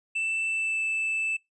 triangle tone with pitch glide, 2656 to 2636 Hz, E7 to E7, +12 to -1 cents, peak -24 dBFS, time 0.15-1.37 s, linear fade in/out 10 ms, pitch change -13 cents, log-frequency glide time 0.49-0.81 s, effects noise-tail reverb RT60 0.2 s tail -26 dB re dry + resampled to 24000 Hz

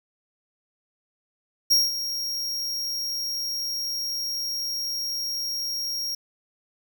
45% pulse tone with ADSR envelope, 5588 Hz, F8, in tune, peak -15 dBFS, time 1.7-6.15 s, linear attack 17 ms, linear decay 190 ms, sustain -12 dB, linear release 5 ms, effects 9-bit

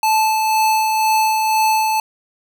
square tone with tremolo, 873 Hz, A5, 14 cents flat, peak -13 dBFS, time 0.03-2 s, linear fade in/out 2 ms, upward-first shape sine, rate 2 Hz, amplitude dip 30%, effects none

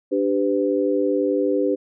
sine chord, G major, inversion second, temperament equal with one note detuned, 293.7 / 392 / 503.7 Hz, D4 / G4 / B4, 0 / 0 / +34 cents, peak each -22 dBFS, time 0.11-1.76 s, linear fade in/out 20 ms, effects none

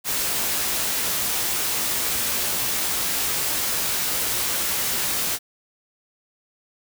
white noise with comb filter, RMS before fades -24 dBFS, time 0.04-5.39 s, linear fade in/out 50 ms, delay 17 ms, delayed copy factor +0.5, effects none

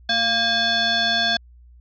sine tone with frequency modulation, 2534 Hz, D#7, 31 cents sharp, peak -17 dBFS, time 0.09-1.37 s, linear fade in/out 5 ms, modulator 920 Hz, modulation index 2.2, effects added 60 Hz sine -45 dBFS peak until 1.8 s

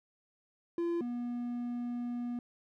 triangle tone pair in turn, 341.5 / 241.5 Hz, F4 / B3, -39 / -39 cents, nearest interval tritone, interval 600 cents, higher first, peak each -28 / -32 dBFS, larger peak first, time 0.78-1.01 / 1.01-2.39 s, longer second, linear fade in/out 2 ms, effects none

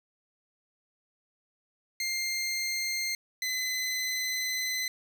20% pulse tone pair in turn, 2108 / 2028 Hz, C7 / B6, +12 / +45 cents, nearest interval minor second, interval 67 cents, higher first, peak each -24 dBFS, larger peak neither, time 2-3.15 / 3.42-4.88 s, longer second, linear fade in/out 2 ms, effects none

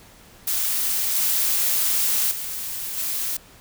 blue noise with level steps, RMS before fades -23 / -21 / -30 / -26 dBFS, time 0.47-3.37 s, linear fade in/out 5 ms, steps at 1.15 / 2.31 / 2.97 s, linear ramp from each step 5 ms, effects pink hiss -49 dBFS RMS until 3.6 s

